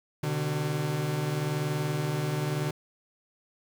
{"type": "tone cluster", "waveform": "40% pulse", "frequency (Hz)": [128.7, 149.6, 374.8], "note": ["C3", "D3", "F#4"], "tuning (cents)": [-28, 32, 22], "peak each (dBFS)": [-34, -28, -35], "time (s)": [0.23, 2.71], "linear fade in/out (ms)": 5, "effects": ["9-bit"]}